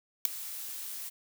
blue noise with ADSR envelope, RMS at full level -18 dBFS, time 0.25-1.1 s, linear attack 3 ms, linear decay 4 ms, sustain -22 dB, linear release 19 ms, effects none

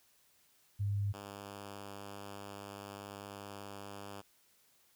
sine / 5% pulse tone pair in turn, 101.1 / 100.54 Hz, G#2 / G2, -46 / +44 cents, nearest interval unison, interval 10 cents, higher first, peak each -31 / -34 dBFS, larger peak first, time 0.79-1.13 / 1.13-4.22 s, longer second, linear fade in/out 20 ms, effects white hiss -69 dBFS RMS until 4.95 s

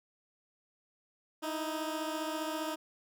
15% pulse beating tone pair, 311.1 / 326.1 Hz, D#4 / E4, 0 / -19 cents, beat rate 15 Hz, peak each -29 / -34 dBFS, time 1.42-2.76 s, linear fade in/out 20 ms, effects none

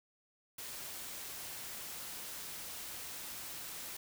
white noise, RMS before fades -45 dBFS, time 0.58-3.97 s, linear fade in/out 5 ms, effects none

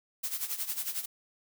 blue noise with tremolo, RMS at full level -32 dBFS, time 0.23-1.06 s, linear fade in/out 10 ms, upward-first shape sine, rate 11 Hz, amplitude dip 75%, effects none

